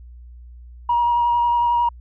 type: tone with vibrato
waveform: sine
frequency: 953 Hz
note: A#5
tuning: 38 cents sharp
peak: -14 dBFS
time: 0.89-1.89 s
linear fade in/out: 5 ms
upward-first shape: square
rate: 11 Hz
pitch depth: 10 cents each way
effects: tanh soft clip ceiling -11 dBFS + added 60 Hz sine -38 dBFS peak until 2 s